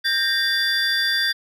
triangle tone cluster, 1586 / 1847 / 3494 / 4745 Hz, G6 / A#6 / A7 / D8, +20 / -16 / -13 / +17 cents, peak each -22 dBFS, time 0.04-1.33 s, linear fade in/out 20 ms, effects tanh soft clip ceiling -9 dBFS

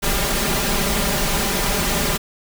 pink noise with comb filter, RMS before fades -20 dBFS, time 0.02-2.18 s, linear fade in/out 20 ms, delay 5 ms, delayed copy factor +0.8, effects none

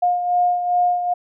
sine beating tone pair, 712 / 714.5 Hz, F5 / F5, +33 / +39 cents, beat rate 2.5 Hz, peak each -16 / -24 dBFS, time 0.02-1.14 s, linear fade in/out 10 ms, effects none

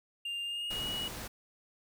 triangle tone with pitch glide, 2800 to 2912 Hz, F7 to F#7, +4 to -28 cents, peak -33 dBFS, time 0.25-1.08 s, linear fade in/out 5 ms, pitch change +68 cents, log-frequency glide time 0.44-0.9 s
pink noise, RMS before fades -42 dBFS, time 0.7-1.28 s, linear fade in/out 10 ms
effects none

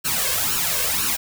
white noise with flanger, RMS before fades -22 dBFS, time 0.04-1.17 s, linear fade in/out 20 ms, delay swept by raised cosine 0.71 to 1.91 ms, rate 2 Hz, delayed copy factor +0.75, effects none

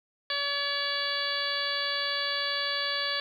harmonic tone, 569 Hz, C#5, 45 cents sharp, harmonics 1 / 2 / 3 / 4 / 5 / 6 / 7 / 8, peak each -38 / -37 / -33 / -39 / -39 / -34 / -37 / -34 dBFS, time 0.3-3.2 s, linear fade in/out 2 ms, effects 10-bit

